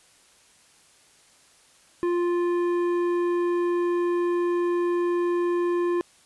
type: tone with tanh clipping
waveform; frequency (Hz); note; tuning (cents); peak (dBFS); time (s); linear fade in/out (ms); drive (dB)
sine; 349.2; F4; 0; -23; 2.03-6.01; 0; 11
effects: white hiss -57 dBFS RMS until 6.25 s + resampled to 24000 Hz